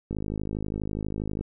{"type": "click train", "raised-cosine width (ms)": 3, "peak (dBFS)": -18, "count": 69, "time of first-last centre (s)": [0.11, 1.41], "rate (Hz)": 52.3, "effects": []}